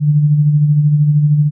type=tone with tremolo; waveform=sine; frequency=148.5 Hz; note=D3; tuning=20 cents sharp; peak=-6 dBFS; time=0-1.51 s; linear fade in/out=50 ms; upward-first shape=sine; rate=13 Hz; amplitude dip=45%; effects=none